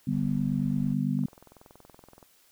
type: chord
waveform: sine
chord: G major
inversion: second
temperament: just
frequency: 147 / 196 / 245 Hz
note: D3 / G3 / B3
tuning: +2 / 0 / -14 cents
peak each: -29 dBFS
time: 0.07-1.26 s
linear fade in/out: 5 ms
type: noise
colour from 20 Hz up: brown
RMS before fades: -47 dBFS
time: 0.11-0.94 s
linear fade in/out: 10 ms
type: click train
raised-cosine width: 1 ms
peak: -36 dBFS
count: 23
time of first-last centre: 1.19-2.228 s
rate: 21.2 Hz
effects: white hiss -62 dBFS RMS until 2.51 s